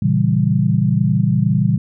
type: chord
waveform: sine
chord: A# diminished seventh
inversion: none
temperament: equal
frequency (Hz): 116.54 / 138.59 / 164.81 / 196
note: A#2 / C#3 / E3 / G3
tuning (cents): 0 / 0 / 0 / 0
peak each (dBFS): -18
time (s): 0.02-1.78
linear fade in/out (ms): 5
effects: none